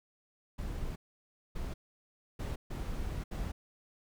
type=noise bursts at uneven times; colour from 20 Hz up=brown; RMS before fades=-37 dBFS; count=5; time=0.58-0.96 / 1.55-1.74 / 2.39-2.56 / 2.7-3.24 / 3.31-3.52 s; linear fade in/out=10 ms; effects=none